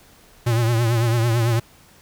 square tone with vibrato, 116.54 Hz, A#2, in tune, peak -17 dBFS, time 0.46-1.6 s, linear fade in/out 10 ms, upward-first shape triangle, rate 9 Hz, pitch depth 86 cents each way, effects pink hiss -51 dBFS RMS until 2.01 s

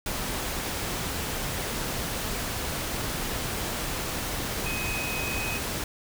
sine tone in noise, 2522 Hz, D#7, 23 cents sharp, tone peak -32 dBFS, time 4.66-5.58 s, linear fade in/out 2 ms, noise pink, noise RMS -31 dBFS, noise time 0.06-5.84 s, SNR -4 dB, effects none

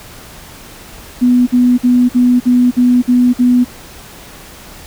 sine tone bursts, 246.9 Hz, B3, in tune, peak -6 dBFS, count 8, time 1.21-3.647 s, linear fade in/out 20 ms, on 260 ms, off 51 ms, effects pink hiss -35 dBFS RMS until 4.86 s

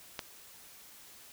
click, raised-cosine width 0.2 ms, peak -18 dBFS, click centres 0.192 s, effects white hiss -54 dBFS RMS until 1.32 s

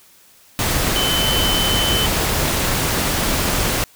sine tone in noise, 3047 Hz, G7, 50 cents flat, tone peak -19 dBFS, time 0.96-2.06 s, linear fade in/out 0 ms, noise pink, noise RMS -19 dBFS, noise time 0.59-3.84 s, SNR -3 dB, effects white hiss -50 dBFS RMS until 3.95 s

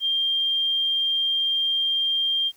sine tone, 3191 Hz, G7, 30 cents sharp, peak -20 dBFS, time 0-2.52 s, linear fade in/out 50 ms, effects white hiss -58 dBFS RMS until 2.56 s

